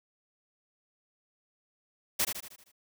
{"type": "noise with echo", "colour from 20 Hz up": "white", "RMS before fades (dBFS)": -27, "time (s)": [2.19, 2.25], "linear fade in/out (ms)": 10, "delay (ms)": 78, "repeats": 6, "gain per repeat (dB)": -6, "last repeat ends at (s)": 2.718, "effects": []}